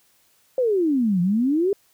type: exponential two-way sweep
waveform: sine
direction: down then up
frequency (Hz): 534 to 170.6 to 414.1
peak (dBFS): -17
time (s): 0.58-1.73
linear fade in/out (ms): 2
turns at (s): 1.21
effects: white hiss -61 dBFS RMS until 1.93 s